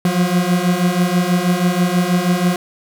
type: beating tone pair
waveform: 40% pulse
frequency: 174.61 / 180.81 Hz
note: F3 / F#3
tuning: 0 / -40 cents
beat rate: 6.2 Hz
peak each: -17 / -15 dBFS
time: 0.05-2.56 s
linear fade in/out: 2 ms
effects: none